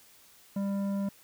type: tone with tanh clipping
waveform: sine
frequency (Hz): 198.4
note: G3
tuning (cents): +21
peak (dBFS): -30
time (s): 0.56-1.09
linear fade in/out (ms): 5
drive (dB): 11
effects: white hiss -58 dBFS RMS until 1.23 s